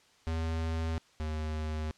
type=tone pair in turn; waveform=square; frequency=81.2 / 77.62 Hz; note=E2 / D#2; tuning=-26 / -4 cents; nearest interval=minor second; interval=78 cents; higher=first; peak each=-31 / -33 dBFS; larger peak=first; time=0.27-0.98 / 1.2-1.91 s; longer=neither; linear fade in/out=0 ms; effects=white hiss -63 dBFS RMS until 1.97 s + low-pass 6000 Hz 12 dB/octave